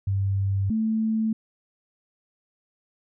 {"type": "tone pair in turn", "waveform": "sine", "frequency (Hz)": [98, 220.5], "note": ["G2", "A3"], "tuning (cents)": [0, 4], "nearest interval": "octave + major second", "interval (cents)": 1404, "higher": "second", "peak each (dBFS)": -21, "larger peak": "neither", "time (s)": [[0.07, 0.7], [0.7, 1.33]], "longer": "neither", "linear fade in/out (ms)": 5, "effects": []}